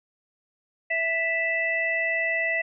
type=harmonic tone; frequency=659.3 Hz; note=E5; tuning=in tune; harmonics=1 / 3 / 4; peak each=-30 / -24 / -31 dBFS; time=0.9-2.62 s; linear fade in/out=10 ms; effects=none